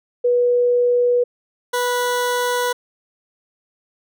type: tone pair in turn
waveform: sine / 20% pulse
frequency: 487.6 / 491 Hz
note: B4 / B4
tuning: -22 / -10 cents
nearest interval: unison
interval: 12 cents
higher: second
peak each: -13 dBFS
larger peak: neither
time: 0.24-1.24 / 1.73-2.73 s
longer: neither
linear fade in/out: 10 ms
effects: none